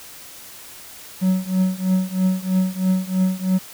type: tone with tremolo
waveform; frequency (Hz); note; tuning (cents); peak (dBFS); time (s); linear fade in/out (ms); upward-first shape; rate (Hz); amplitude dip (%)
triangle; 186.4; F#3; +13; -11; 1.21-3.59; 20; triangle; 3.1; 95
effects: white hiss -40 dBFS RMS until 3.73 s